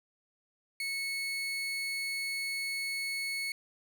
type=tone; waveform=30% pulse; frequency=2200 Hz; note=C#7; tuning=14 cents flat; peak=-30 dBFS; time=0.8-3.52 s; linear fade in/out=2 ms; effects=none